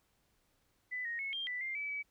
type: tone with pitch steps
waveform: sine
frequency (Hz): 1998 / 1869 / 2192 / 3191 / 1982 / 2102 / 2299 / 2285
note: B6 / A#6 / C#7 / G7 / B6 / C7 / D7 / D7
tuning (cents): +20 / +4 / -20 / +30 / +6 / +7 / -37 / -48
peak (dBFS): -36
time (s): 0.91-2.03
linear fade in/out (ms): 20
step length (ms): 140
effects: pink hiss -75 dBFS RMS until 2.1 s